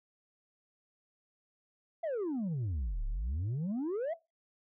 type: exponential two-way sweep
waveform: sine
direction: down then up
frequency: 695 to 32.7 to 695 Hz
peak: -29 dBFS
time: 2.03-4.14 s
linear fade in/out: 10 ms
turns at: 3.05 s
effects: noise-tail reverb RT60 0.2 s tail -18 dB re dry + tanh soft clip ceiling -31 dBFS